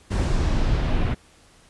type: noise with low-pass filter sweep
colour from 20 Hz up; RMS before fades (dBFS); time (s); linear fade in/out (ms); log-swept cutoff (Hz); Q
brown; -21; 0.1-1.15; 20; 10000 to 2700; 1.1
effects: pink hiss -54 dBFS RMS until 1.69 s + resampled to 24000 Hz

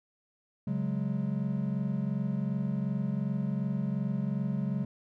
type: chord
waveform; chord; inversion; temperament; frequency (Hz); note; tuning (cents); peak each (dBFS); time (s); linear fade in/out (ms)
triangle; C# suspended fourth; none; equal; 138.59 / 185 / 207.7; C#3 / F#3 / G#3; 0 / 0 / 0; -31; 0.67-4.85; 5
effects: none

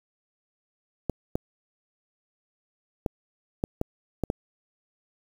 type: clicks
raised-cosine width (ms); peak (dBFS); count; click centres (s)
2; -12; 7; 1.097 / 1.355 / 3.062 / 3.639 / 3.814 / 4.237 / 4.301
effects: 7-bit

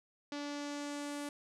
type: tone with low-pass filter sweep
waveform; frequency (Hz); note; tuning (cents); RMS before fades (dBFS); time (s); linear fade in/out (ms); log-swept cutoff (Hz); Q
sawtooth; 289.4; D4; -25; -41; 0.32-1.29; 2; 5000 to 10000; 1.7
effects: none

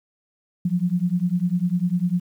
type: beating tone pair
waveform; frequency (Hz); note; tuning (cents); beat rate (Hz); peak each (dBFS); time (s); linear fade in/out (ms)
sine; 172.7 / 182.7; F3 / F#3; -19 / -22; 10; -22; 0.65-2.2; 5
effects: 9-bit

